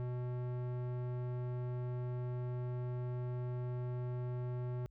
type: tone with low-pass filter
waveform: square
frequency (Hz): 123.8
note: B2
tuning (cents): +5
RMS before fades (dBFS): -39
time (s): 0-4.86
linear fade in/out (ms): 0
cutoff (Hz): 1000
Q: 0.53
effects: added 50 Hz sine -62 dBFS peak until 4.9 s